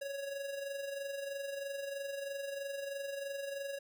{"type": "tone with amplitude modulation", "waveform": "square", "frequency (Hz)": 556, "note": "C#5", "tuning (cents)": 5, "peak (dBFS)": -37, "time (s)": [0.01, 3.79], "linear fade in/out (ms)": 10, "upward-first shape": "sine", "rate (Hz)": 23.1, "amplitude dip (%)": 50, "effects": []}